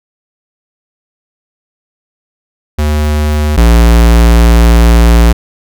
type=tone pair in turn; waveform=square; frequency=75.3 / 57.81 Hz; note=D2 / A#1; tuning=+44 / -14 cents; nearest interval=perfect fourth; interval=458 cents; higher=first; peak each=-9 / -3 dBFS; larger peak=second; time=2.78-3.57 / 3.57-5.33 s; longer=second; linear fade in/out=10 ms; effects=none